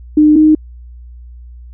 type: tone pair in turn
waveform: sine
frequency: 303.2 / 309 Hz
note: D#4 / D#4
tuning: -45 / -12 cents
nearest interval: unison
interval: 33 cents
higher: second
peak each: -4 dBFS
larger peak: neither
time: 0.17-0.36 / 0.36-0.55 s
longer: neither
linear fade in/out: 5 ms
effects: added 60 Hz sine -31 dBFS peak until 1.73 s